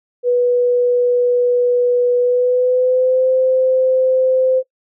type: tone with pitch glide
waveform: sine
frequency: 490 to 517.6 Hz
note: B4 to C5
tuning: -14 to -19 cents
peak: -11 dBFS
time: 0.23-4.63 s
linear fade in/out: 50 ms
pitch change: +95 cents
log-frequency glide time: 2.18-3.29 s
effects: noise-tail reverb RT60 0.1 s tail -20 dB re dry